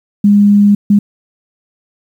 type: tone bursts at uneven times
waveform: sine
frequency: 204.1 Hz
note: G#3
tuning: 30 cents flat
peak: -4 dBFS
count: 2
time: 0.24-0.75 / 0.9-0.99 s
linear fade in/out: 5 ms
effects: 7-bit